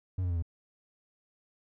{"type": "tone with pitch steps", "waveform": "triangle", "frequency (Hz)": [92.5, 89.25, 86.11, 83.08], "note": ["F#2", "F2", "F2", "E2"], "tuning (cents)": [0, 38, -24, 14], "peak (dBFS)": -26, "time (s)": [0.18, 0.424], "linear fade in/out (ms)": 5, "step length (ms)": 61, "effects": []}